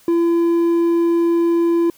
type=tone with hard clipping; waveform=sine; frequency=338.3 Hz; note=E4; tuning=45 cents sharp; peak=-14 dBFS; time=0.08-1.9 s; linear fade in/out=2 ms; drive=3 dB; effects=white hiss -51 dBFS RMS until 1.97 s